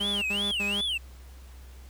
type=tone with vibrato; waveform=triangle; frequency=2960 Hz; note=F#7; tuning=in tune; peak=-25 dBFS; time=0-0.98 s; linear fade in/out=10 ms; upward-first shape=sine; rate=2.7 Hz; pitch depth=280 cents each way
type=tone bursts; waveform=sawtooth; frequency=202.7 Hz; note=G#3; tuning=42 cents flat; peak=-29 dBFS; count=3; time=0-0.814 s; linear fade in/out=10 ms; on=220 ms; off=77 ms
effects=added 64 Hz sine -44 dBFS peak until 1.89 s + pink hiss -56 dBFS RMS until 1.89 s